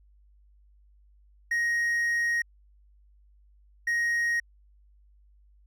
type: tone bursts at uneven times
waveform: triangle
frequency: 1877 Hz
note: A#6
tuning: 11 cents sharp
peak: -22 dBFS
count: 2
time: 1.51-2.42 / 3.87-4.4 s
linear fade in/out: 5 ms
effects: added 50 Hz sine -56 dBFS peak until 5.66 s